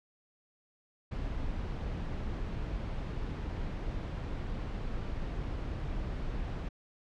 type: noise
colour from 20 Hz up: brown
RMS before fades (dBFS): -36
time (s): 1.11-6.69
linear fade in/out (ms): 10
effects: low-pass 4000 Hz 12 dB/octave